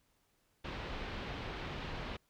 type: low-pass noise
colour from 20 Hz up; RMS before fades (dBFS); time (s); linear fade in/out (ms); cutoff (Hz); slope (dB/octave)
pink; -42; 0.64-2.17; 10; 3800; 24
effects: pink hiss -75 dBFS RMS until 2.29 s